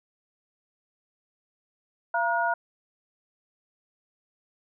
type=tone cluster; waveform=sine; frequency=684 / 944 / 1442 Hz; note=F5 / A#5 / F#6; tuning=-36 / +22 / -45 cents; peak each=-27 dBFS; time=2.14-2.54 s; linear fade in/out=5 ms; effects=none